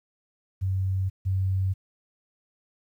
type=tone pair in turn; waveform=sine; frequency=95 / 95 Hz; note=F#2 / F#2; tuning=+46 / +46 cents; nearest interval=unison; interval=0 cents; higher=neither; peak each=-23 / -22 dBFS; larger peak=second; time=0.61-1.1 / 1.25-1.74 s; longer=neither; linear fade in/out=20 ms; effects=10-bit